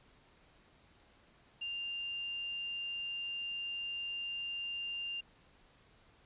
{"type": "tone with quantisation", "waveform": "sine", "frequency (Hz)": 2794, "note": "F7", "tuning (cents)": 0, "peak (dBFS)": -37, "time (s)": [1.61, 5.21], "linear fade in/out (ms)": 10, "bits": 10, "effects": ["pink hiss -65 dBFS RMS until 6.25 s", "resampled to 8000 Hz"]}